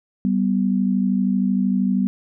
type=tone pair together; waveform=sine; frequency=193.79 / 246.7 Hz; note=G3 / B3; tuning=-20 / -2 cents; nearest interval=major third; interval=418 cents; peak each=-18 / -21 dBFS; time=0.25-2.07 s; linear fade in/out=0 ms; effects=none